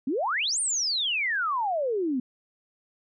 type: exponential two-way sweep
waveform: sine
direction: up then down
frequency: 240.6 to 9270 to 240.6 Hz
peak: -24 dBFS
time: 0.07-2.2 s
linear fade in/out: 5 ms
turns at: 0.6 s
effects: none